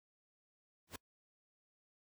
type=noise with exponential growth; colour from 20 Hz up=pink; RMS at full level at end=-39 dBFS; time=0.87-0.96 s; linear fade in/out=5 ms; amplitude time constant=18 ms; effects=noise-tail reverb RT60 0.1 s tail -25 dB re dry + high-pass 60 Hz 12 dB/octave